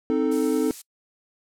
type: chord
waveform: triangle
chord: A diminished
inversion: first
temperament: equal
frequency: 261.6 / 311.1 / 440 Hz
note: C4 / Eb4 / A4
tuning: 0 / 0 / 0 cents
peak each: -22 dBFS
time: 0.1-0.71 s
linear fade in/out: 0 ms
type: noise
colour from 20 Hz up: violet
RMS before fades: -32 dBFS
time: 0.31-0.82 s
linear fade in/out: 10 ms
effects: noise-tail reverb RT60 0.1 s tail -25 dB re dry + low-pass 9000 Hz 12 dB/octave